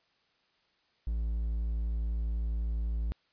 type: tone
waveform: triangle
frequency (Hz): 56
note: A1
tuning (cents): +31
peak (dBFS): -27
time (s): 1.07-3.12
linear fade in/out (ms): 0
effects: white hiss -71 dBFS RMS until 3.32 s + resampled to 11025 Hz